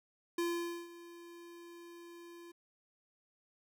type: tone with ADSR envelope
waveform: square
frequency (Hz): 342.8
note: F4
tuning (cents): -32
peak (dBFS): -32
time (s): 0.38-2.52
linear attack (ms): 5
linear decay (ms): 490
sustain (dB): -19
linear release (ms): 10
effects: 12-bit